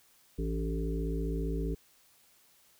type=harmonic tone with a mistuned harmonic; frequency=55.1 Hz; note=A1; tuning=3 cents sharp; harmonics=1 / 3 / 5 / 7 / 8; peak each=-32 / -37 / -39 / -40 / -41 dBFS; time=0.38-1.75 s; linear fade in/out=10 ms; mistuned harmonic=5; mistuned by=+44 cents; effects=white hiss -64 dBFS RMS until 2.79 s